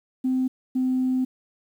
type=tone pair in turn; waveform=sine; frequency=258.2 / 257 Hz; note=C4 / C4; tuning=-23 / -31 cents; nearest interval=unison; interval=8 cents; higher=first; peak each=-19 dBFS; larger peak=neither; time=0.24-0.48 / 0.75-1.25 s; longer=second; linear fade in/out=10 ms; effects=tanh soft clip ceiling -16 dBFS + 9-bit